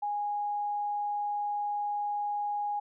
sine tone, 825 Hz, G#5, 12 cents flat, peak -29 dBFS, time 0.02-2.8 s, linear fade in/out 10 ms, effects none

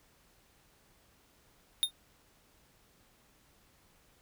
square tone with exponential decay, 3663 Hz, A#7, 31 cents flat, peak -21 dBFS, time 1.83-1.91 s, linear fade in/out 0 ms, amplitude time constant 17 ms, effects pink hiss -66 dBFS RMS until 4.21 s

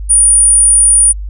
sine tone, 9470 Hz, D9, 13 cents sharp, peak -4 dBFS, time 0.09-1.13 s, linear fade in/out 20 ms, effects added 50 Hz sine -19 dBFS peak until 1.29 s

